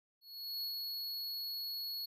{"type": "tone with ADSR envelope", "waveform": "square", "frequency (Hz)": 4355, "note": "C#8", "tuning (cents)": -31, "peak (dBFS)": -37, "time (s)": [0.21, 2.06], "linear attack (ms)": 420, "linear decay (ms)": 87, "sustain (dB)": -2, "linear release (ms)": 11, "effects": []}